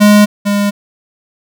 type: tone pair in turn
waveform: square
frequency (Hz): 207.7 / 203.4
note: G#3 / G#3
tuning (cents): 0 / -36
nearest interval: unison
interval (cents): 36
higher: first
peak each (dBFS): -4 / -11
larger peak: first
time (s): 0-0.26 / 0.45-0.71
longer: neither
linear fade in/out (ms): 20
effects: none